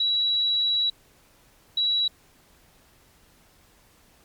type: tone pair in turn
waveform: sine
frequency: 3905 / 3905 Hz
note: B7 / B7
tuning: -20 / -20 cents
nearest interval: unison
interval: 0 cents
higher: neither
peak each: -20 dBFS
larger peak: neither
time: 0-0.9 / 1.77-2.08 s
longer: first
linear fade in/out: 5 ms
effects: pink hiss -58 dBFS RMS until 4.24 s + MP3 96 kbps